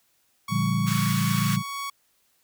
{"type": "tone with tremolo", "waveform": "sawtooth", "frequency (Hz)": 1118, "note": "C#6", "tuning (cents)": 14, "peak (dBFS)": -26, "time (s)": [0.48, 1.9], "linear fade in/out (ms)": 5, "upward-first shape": "sine", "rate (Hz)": 2.4, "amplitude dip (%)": 25}
{"type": "chord", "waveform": "sine", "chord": "G minor seventh", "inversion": "first", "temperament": "equal with one note detuned", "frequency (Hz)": [116.54, 146.83, 174.61, 200.3], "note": ["Bb2", "D3", "F3", "G3"], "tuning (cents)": [0, 0, 0, 38], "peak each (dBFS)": -27, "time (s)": [0.49, 1.63], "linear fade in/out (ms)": 50}
{"type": "high-pass noise", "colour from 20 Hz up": "pink", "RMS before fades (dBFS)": -33, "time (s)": [0.86, 1.57], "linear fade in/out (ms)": 20, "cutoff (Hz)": 1100, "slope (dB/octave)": 48}
{"effects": ["white hiss -67 dBFS RMS until 2.43 s"]}